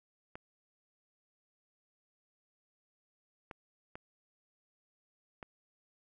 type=clicks; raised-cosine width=0.5 ms; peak=-29 dBFS; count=4; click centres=0.355 / 3.512 / 3.955 / 5.428 s; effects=none